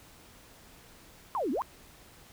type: exponential two-way sweep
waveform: sine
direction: down then up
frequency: 1147 to 233.1 to 1147 Hz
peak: -28 dBFS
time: 1.35-1.62 s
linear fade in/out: 0 ms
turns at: 1.51 s
effects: pink hiss -55 dBFS RMS until 2.32 s